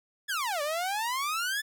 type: exponential two-way sweep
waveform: sawtooth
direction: down then up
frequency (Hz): 1760 to 570 to 1760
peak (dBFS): -25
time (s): 0.28-1.62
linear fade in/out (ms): 20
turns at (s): 0.62
effects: none